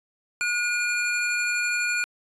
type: tone pair together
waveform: square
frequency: 1449 / 2411 Hz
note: F#6 / D7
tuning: -37 / +45 cents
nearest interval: major sixth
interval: 882 cents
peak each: -27 / -26 dBFS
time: 0.41-2.04 s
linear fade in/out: 0 ms
effects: resampled to 22050 Hz